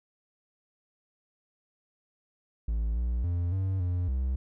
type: tone with pitch steps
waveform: triangle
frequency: 55.3 / 59.6 / 87.1 / 95.2 / 89 / 65 Hz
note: A1 / A#1 / F2 / F#2 / F2 / C2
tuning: +9 / +39 / -4 / +50 / +33 / -11 cents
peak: -24 dBFS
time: 2.68-4.36 s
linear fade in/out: 5 ms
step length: 280 ms
effects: none